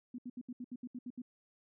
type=tone bursts; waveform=sine; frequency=246.9 Hz; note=B3; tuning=in tune; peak=-40 dBFS; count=10; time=0.14-1.219 s; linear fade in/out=5 ms; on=44 ms; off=71 ms; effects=none